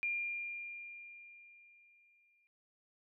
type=tone with exponential decay; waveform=sine; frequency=2400 Hz; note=D7; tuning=37 cents sharp; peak=-32 dBFS; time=0.03-2.47 s; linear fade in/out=0 ms; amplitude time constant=530 ms; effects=none